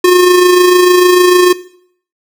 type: tone with amplitude modulation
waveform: square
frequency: 359.9 Hz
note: F#4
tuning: 48 cents flat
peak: -3 dBFS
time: 0.04-1.53 s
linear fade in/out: 5 ms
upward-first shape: sine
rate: 26.7 Hz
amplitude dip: 40%
effects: noise-tail reverb RT60 0.6 s tail -18 dB re dry